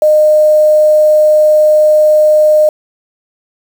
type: tone with quantisation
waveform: sine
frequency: 611 Hz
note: D#5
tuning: 32 cents flat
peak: -4 dBFS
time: 0.02-2.69 s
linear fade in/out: 2 ms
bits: 5
effects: none